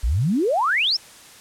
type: exponential sweep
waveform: sine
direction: up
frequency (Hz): 49 to 5640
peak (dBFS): -17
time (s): 0.03-0.97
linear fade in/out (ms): 10
effects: white hiss -45 dBFS RMS until 1.4 s + low-pass 10000 Hz 12 dB/octave